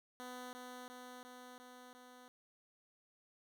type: tone with echo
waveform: 10% pulse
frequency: 250 Hz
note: B3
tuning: 21 cents sharp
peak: -38 dBFS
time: 0.2-0.53 s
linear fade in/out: 0 ms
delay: 350 ms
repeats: 5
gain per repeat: -2 dB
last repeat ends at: 2.28 s
effects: none